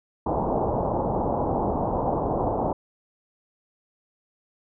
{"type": "low-pass noise", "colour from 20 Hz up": "white", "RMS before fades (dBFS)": -25, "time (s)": [0.26, 2.73], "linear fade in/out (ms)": 5, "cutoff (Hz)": 930, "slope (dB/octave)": 48, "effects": []}